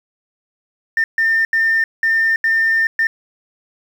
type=tone bursts at uneven times; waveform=sine; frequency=1805 Hz; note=A6; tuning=44 cents sharp; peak=-11 dBFS; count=6; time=0.97-1.04 / 1.18-1.45 / 1.53-1.84 / 2.03-2.36 / 2.44-2.87 / 2.99-3.07 s; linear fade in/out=2 ms; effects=tanh soft clip ceiling -9 dBFS + 7-bit